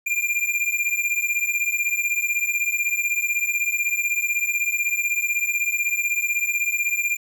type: beating tone pair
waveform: square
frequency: 2387 / 2403 Hz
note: D7 / D7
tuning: +28 / +39 cents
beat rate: 16 Hz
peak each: -25 / -24 dBFS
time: 0.06-7.17 s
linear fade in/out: 10 ms
effects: 9-bit